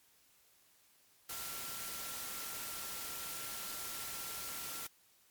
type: tone in noise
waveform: sine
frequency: 1364 Hz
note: F6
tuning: 41 cents flat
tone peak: -53 dBFS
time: 1.29-4.87 s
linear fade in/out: 5 ms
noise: white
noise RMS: -43 dBFS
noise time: 1.29-4.87 s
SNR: -13 dB
effects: white hiss -68 dBFS RMS until 5.3 s + MP3 96 kbps